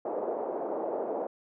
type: band-pass noise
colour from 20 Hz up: pink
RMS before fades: -33 dBFS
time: 0.05-1.27 s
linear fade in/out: 5 ms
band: 370 to 740 Hz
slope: 24 dB/octave
effects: none